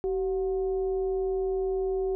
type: tone with frequency modulation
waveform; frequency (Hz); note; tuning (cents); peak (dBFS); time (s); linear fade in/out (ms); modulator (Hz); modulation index
sine; 381.7; G4; -46; -25; 0.04-2.15; 0; 342; 0.35
effects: none